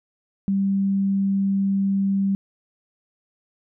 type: tone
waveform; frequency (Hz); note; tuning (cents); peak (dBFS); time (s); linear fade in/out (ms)
sine; 196; G3; 0; -18; 0.48-2.35; 0
effects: none